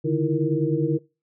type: tone cluster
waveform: sine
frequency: 143 / 153.1 / 317.4 / 336 / 467.7 Hz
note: D3 / D#3 / D#4 / E4 / A#4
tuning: -46 / -28 / +35 / +33 / +6 cents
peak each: -26 dBFS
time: 0.04-0.99 s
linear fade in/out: 20 ms
effects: noise-tail reverb RT60 0.3 s tail -23 dB re dry